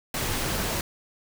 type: noise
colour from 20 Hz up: pink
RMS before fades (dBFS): -28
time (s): 0.14-0.81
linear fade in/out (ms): 2
effects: none